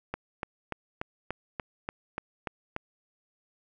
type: click train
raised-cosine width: 0.5 ms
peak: -17 dBFS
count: 10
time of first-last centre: 0.14-2.764 s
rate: 3.43 Hz
effects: none